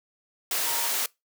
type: tone in noise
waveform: sine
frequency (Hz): 932.3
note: A#5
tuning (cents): 0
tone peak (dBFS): -35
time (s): 0.66-0.87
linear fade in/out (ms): 2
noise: white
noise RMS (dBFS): -27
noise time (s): 0.51-1.06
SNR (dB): -11
effects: noise-tail reverb RT60 0.2 s tail -23 dB re dry + high-pass 400 Hz 12 dB/octave